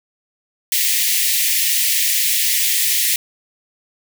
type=high-pass noise; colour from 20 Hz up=white; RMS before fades=-17 dBFS; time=0.72-3.16 s; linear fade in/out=2 ms; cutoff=1800 Hz; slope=96 dB/octave; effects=none